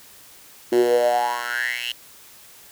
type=tone with high-pass filter sweep; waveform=10% pulse; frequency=120.5 Hz; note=B2; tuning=42 cents flat; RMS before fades=-21 dBFS; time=0.72-1.92 s; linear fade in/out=5 ms; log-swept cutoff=320 to 3000 Hz; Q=8.2; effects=white hiss -47 dBFS RMS until 2.71 s